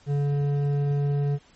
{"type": "tone with hard clipping", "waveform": "sine", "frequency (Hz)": 143.1, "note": "D3", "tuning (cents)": -45, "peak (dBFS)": -23, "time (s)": [0.06, 1.39], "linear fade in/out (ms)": 50, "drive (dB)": 8, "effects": ["pink hiss -57 dBFS RMS until 1.55 s", "MP3 32 kbps"]}